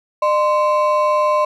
triangle ring-modulated tone, 822 Hz, G#5, 18 cents flat, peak -8 dBFS, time 0.22-1.45 s, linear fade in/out 5 ms, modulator 217 Hz, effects none

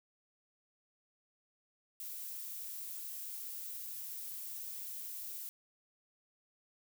violet noise, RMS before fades -44 dBFS, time 2-5.49 s, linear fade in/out 0 ms, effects none

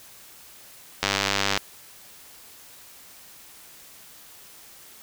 click train, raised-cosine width 0.2 ms, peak -4 dBFS, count 55, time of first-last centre 1.03-1.575 s, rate 99.1 Hz, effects white hiss -48 dBFS RMS until 5.02 s

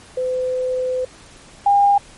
sine tone pair in turn, 509 / 806.2 Hz, C5 / G5, -48 / +48 cents, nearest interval minor sixth, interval 796 cents, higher second, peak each -18 / -10 dBFS, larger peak second, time 0.17-1.05 / 1.66-1.98 s, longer first, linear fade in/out 5 ms, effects pink hiss -44 dBFS RMS until 2.17 s + MP3 48 kbps

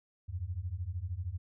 sine beating tone pair, 82.41 / 95.41 Hz, E2 / G2, 0 / -46 cents, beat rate 13 Hz, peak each -38 / -37 dBFS, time 0.28-1.38 s, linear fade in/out 20 ms, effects none

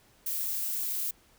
violet noise, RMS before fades -32 dBFS, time 0.26-1.11 s, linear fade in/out 5 ms, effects pink hiss -62 dBFS RMS until 1.38 s

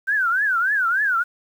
sine tone with vibrato, 1524 Hz, G6, 49 cents flat, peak -17 dBFS, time 0.07-1.24 s, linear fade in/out 20 ms, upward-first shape triangle, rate 3.4 Hz, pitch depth 250 cents each way, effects 8-bit

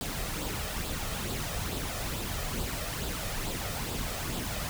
pink noise with flanger, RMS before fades -34 dBFS, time 0.01-4.69 s, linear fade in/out 0 ms, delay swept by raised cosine 0.24 to 1.64 ms, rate 2.3 Hz, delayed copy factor +0.5, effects none

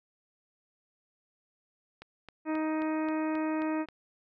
click train, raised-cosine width 0.3 ms, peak -29 dBFS, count 8, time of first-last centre 2.02-3.887 s, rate 3.75 Hz
harmonic tone, 312.7 Hz, D#4, 9 cents sharp, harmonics 1 / 2 / 3 / 4 / 5 / 6 / 7 / 8, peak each -29 / -37 / -39 / -43 / -47 / -46 / -51 / -48 dBFS, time 2.45-3.86 s, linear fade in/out 50 ms
effects none

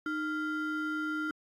triangle ring-modulated tone, 850 Hz, G#5, 40 cents sharp, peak -26 dBFS, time 0.06-1.31 s, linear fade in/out 2 ms, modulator 542 Hz, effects AAC 48 kbps

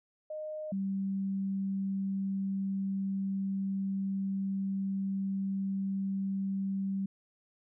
sine tone pair in turn, 616 / 194.48 Hz, D#5 / G3, -17 / -13 cents, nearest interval octave + minor sixth, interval 1996 cents, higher first, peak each -36 / -30 dBFS, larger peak second, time 0.3-0.72 / 0.72-7.06 s, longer second, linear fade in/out 5 ms, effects none

